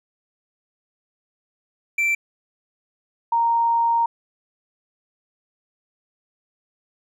triangle / sine tone pair in turn, 2342 / 929.4 Hz, D7 / A#5, -5 / -5 cents, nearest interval octave + major third, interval 1600 cents, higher first, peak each -16 dBFS, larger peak neither, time 1.98-2.15 / 3.32-4.06 s, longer second, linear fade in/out 5 ms, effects none

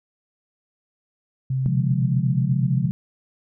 sine tone with pitch glide, 131.4 to 132.24 Hz, C3 to C3, +8 to +19 cents, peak -20 dBFS, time 1.5-2.86 s, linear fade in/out 5 ms, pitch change +11 cents, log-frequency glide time 2.01-2.71 s
sine chord, B diminished seventh, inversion none, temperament equal, 123.47 / 146.83 / 174.61 / 207.7 Hz, B2 / D3 / F3 / Ab3, 0 / 0 / 0 / 0 cents, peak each -28 / -27 / -24 / -29 dBFS, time 1.66-2.91 s, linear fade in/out 0 ms
effects none

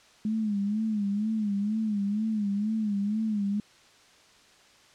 sine tone with vibrato, 210 Hz, G#3, 19 cents sharp, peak -25 dBFS, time 0.25-3.6 s, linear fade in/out 2 ms, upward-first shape sine, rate 2.1 Hz, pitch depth 93 cents each way, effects white hiss -57 dBFS RMS until 4.94 s + low-pass 6000 Hz 12 dB/octave

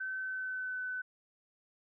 sine tone with pitch glide, 1531 to 1507.3 Hz, G6 to F#6, -41 to +32 cents, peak -35 dBFS, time 0-1.02 s, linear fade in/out 10 ms, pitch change -27 cents, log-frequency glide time 0.17-0.81 s, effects none

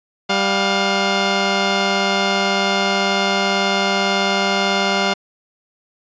10% pulse tone pair together, 196.5 / 707.8 Hz, G3 / F5, +4 / +23 cents, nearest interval octave + minor seventh, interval 2219 cents, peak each -10 dBFS, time 0.29-5.14 s, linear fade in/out 10 ms, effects resampled to 16000 Hz

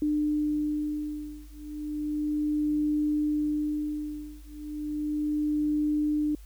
sine beating tone pair, 299.6 / 299.94 Hz, D4 / D4, +35 / +37 cents, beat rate 0.34 Hz, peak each -29 dBFS, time 0.02-6.35 s, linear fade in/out 2 ms, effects added 50 Hz sine -44 dBFS peak until 6.45 s + white hiss -60 dBFS RMS until 6.45 s

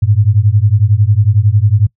sine beating tone pair, 99 / 110 Hz, G2 / A2, +18 / 0 cents, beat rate 11 Hz, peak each -10 dBFS, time 0.02-1.87 s, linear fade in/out 10 ms, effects noise-tail reverb RT60 0.1 s tail -22 dB re dry

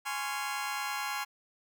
25% pulse chord, Db major seventh, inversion second, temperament just, 831.5 / 1039.4 / 1108.7 / 1385.9 Hz, Ab5 / C6 / Db6 / F6, +2 / -12 / 0 / -14 cents, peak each -33 / -36 / -36 / -36 dBFS, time 0.05-1.25 s, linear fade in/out 20 ms, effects none

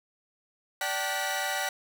sawtooth tone cluster, 585 / 769 / 885 / 1455 / 1949 Hz, D5 / G5 / A5 / F#6 / B6, -7 / -33 / +10 / -29 / -23 cents, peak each -33 / -29 / -36 / -32 / -30 dBFS, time 0.81-1.69 s, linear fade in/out 2 ms, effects none

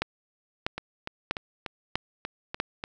two click trains, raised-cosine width 0.3 ms, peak -10 / -17 dBFS, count 5 / 8, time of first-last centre 0.02-2.601 / 0.78-2.839 s, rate 1.55 / 3.4 Hz, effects none

